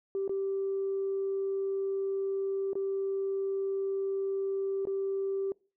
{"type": "tone with dropouts", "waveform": "sine", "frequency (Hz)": 390.2, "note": "G4", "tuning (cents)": -8, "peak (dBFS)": -28, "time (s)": [0.15, 5.52], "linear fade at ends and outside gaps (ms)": 1, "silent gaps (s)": [[0.278, 0.294], [2.732, 2.754], [4.853, 4.871]], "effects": ["noise-tail reverb RT60 0.4 s tail -26 dB re dry", "tanh soft clip ceiling -24 dBFS"]}